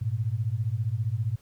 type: beating tone pair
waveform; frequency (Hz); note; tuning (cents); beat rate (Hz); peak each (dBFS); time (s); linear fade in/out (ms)
sine; 103.7 / 118.7; G#2 / A#2; -2 / +32; 15; -28; 0.01-1.36; 10
effects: pink hiss -62 dBFS RMS until 1.41 s